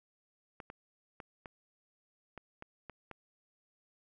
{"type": "clicks", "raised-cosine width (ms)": 0.5, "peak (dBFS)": -30, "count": 8, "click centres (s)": [0.602, 0.701, 1.202, 1.458, 2.377, 2.624, 2.897, 3.113], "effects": []}